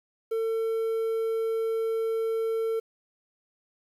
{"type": "tone", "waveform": "triangle", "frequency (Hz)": 450, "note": "A4", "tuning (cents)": 39, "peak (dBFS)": -23, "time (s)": [0.31, 2.8], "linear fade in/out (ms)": 10, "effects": ["9-bit"]}